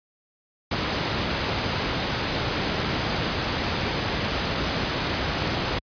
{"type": "noise", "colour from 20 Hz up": "pink", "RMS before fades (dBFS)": -25, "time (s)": [0.71, 5.79], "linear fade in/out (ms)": 5, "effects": ["high-pass 60 Hz 12 dB/octave", "resampled to 11025 Hz"]}